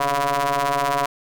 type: ring-modulated tone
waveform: sawtooth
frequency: 139.7 Hz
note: C#3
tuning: 14 cents sharp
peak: -12 dBFS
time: 0-1.06 s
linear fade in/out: 5 ms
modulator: 846 Hz
effects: none